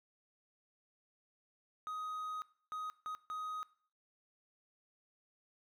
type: tone bursts at uneven times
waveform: triangle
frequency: 1254 Hz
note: D#6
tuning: 13 cents sharp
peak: -37 dBFS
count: 4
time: 1.87-2.42 / 2.72-2.9 / 3.06-3.15 / 3.3-3.63 s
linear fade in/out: 0 ms
effects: noise-tail reverb RT60 0.5 s tail -19 dB re dry